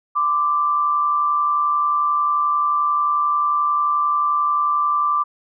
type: tone pair together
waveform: sine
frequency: 1024.7 / 1176 Hz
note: C6 / D6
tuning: -36 / +2 cents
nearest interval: major second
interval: 238 cents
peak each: -26 / -16 dBFS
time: 0.15-5.24 s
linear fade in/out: 20 ms
effects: none